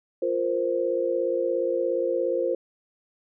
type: chord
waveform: sine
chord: F suspended fourth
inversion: none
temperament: equal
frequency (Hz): 349.2 / 466.2 / 523.3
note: F4 / Bb4 / C5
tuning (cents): 0 / 0 / 0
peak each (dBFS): -28 / -28 / -25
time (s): 0.22-2.55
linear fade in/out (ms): 5
effects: none